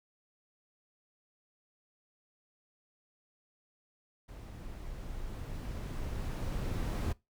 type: noise with level ramp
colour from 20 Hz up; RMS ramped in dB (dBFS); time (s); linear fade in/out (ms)
brown; -46 to -32; 4.28-7.13; 10
effects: noise-tail reverb RT60 0.2 s tail -21 dB re dry